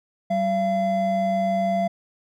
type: tone pair together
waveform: triangle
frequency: 191.93 / 682 Hz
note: G3 / F5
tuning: -36 / -41 cents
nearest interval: octave + minor seventh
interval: 2195 cents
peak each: -23 / -19 dBFS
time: 0.3-1.88 s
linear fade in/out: 10 ms
effects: none